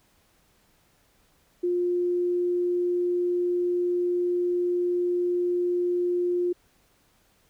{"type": "tone", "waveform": "sine", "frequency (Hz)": 353.8, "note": "F4", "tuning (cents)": 23, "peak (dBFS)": -22, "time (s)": [1.63, 6.53], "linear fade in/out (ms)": 10, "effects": ["pink hiss -64 dBFS RMS until 7.49 s"]}